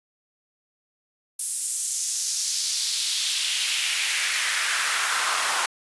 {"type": "noise with high-pass filter sweep", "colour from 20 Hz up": "pink", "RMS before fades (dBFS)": -25, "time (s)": [1.39, 5.66], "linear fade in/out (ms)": 5, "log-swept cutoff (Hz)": [9400, 1000], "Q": 2, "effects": ["resampled to 24000 Hz"]}